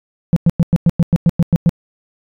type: tone bursts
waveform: sine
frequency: 169 Hz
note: E3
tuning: 43 cents sharp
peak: -4 dBFS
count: 11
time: 0.33-1.693 s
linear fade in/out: 0 ms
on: 33 ms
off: 100 ms
effects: tanh soft clip ceiling -6 dBFS